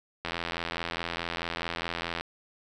click train, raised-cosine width 0.3 ms, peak -15 dBFS, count 167, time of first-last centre 0.25-2.21 s, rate 84.7 Hz, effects none

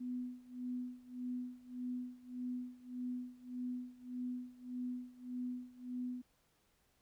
sine tone with tremolo, 248.9 Hz, B3, 14 cents sharp, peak -37 dBFS, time 0-6.22 s, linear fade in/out 10 ms, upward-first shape sine, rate 1.7 Hz, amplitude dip 90%, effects pink hiss -75 dBFS RMS until 7.01 s

